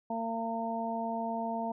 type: harmonic tone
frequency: 228 Hz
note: A#3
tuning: 38 cents flat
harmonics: 1 / 2 / 3 / 4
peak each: -36 / -43 / -35 / -37 dBFS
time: 0.1-1.72 s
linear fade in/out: 5 ms
effects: none